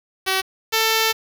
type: tone pair in turn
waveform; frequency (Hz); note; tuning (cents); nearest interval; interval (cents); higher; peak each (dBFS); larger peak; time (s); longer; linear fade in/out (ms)
5% pulse; 380.4 / 444.8; F#4 / A4; +48 / +19; minor third; 271; second; -7 / -5; second; 0.26-0.42 / 0.72-1.13; second; 20
effects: 7-bit